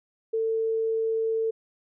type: tone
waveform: sine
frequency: 447.4 Hz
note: A4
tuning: 29 cents sharp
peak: -23 dBFS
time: 0.33-1.51 s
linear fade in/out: 10 ms
effects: none